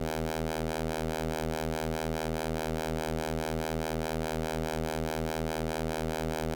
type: ring-modulated tone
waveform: 10% pulse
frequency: 79.4 Hz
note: D#2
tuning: 36 cents sharp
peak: -19 dBFS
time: 0-6.55 s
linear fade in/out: 5 ms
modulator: 320 Hz
effects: none